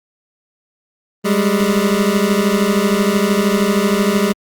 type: beating tone pair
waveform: 25% pulse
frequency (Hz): 196 / 209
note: G3 / G#3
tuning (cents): 0 / +11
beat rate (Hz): 13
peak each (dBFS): -12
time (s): 1.24-4.33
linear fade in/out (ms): 20
effects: Opus 32 kbps